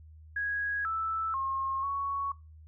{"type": "tone with pitch steps", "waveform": "sine", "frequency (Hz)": [1655, 1318, 1075, 1113], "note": ["G#6", "E6", "C6", "C#6"], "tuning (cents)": [-6, -1, 47, 7], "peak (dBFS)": -29, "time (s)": [0.36, 2.32], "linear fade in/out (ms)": 5, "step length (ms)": 490, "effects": ["noise-tail reverb RT60 0.3 s tail -23 dB re dry", "added 78 Hz sine -49 dBFS peak until 2.67 s"]}